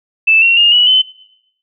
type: tone with pitch steps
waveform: sine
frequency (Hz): 2637 / 2733 / 2833 / 2936 / 3043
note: E7 / F7 / F7 / F#7 / F#7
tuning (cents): 0 / -38 / +24 / -14 / +48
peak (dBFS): -6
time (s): 0.27-1.02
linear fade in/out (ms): 10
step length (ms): 150
effects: noise-tail reverb RT60 0.8 s tail -20 dB re dry